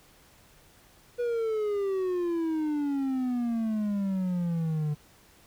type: exponential sweep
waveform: triangle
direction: down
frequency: 488.7 to 147.4 Hz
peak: -24 dBFS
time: 1.18-4.95 s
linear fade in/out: 20 ms
effects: pink hiss -58 dBFS RMS until 5.46 s